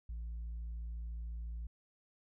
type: tone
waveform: sine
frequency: 57 Hz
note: A#1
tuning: 38 cents flat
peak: -37 dBFS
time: 0.09-1.67 s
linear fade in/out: 5 ms
effects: tanh soft clip ceiling -38 dBFS